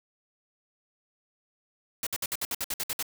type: noise bursts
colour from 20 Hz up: white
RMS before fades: -31 dBFS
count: 11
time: 2.03-3.027 s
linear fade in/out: 2 ms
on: 37 ms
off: 59 ms
effects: none